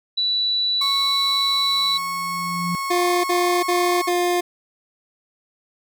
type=tone; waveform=sine; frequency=3951 Hz; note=B7; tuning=in tune; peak=-18 dBFS; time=0.17-1.98 s; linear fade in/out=10 ms
type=tone with pitch glide; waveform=35% pulse; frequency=1102 to 1094.4 Hz; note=C#6 to C#6; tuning=-11 to -23 cents; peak=-22 dBFS; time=0.81-4.09 s; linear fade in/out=5 ms; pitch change=-12 cents; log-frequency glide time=1.89-3.25 s
type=tone with exponential growth; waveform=sine; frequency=174.9 Hz; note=F3; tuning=3 cents sharp; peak=-21 dBFS; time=1.55-2.75 s; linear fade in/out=0 ms; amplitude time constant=260 ms
type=tone bursts; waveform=25% pulse; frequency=353.4 Hz; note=F4; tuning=21 cents sharp; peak=-14 dBFS; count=4; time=2.9-4.41 s; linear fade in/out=10 ms; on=340 ms; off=50 ms
effects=none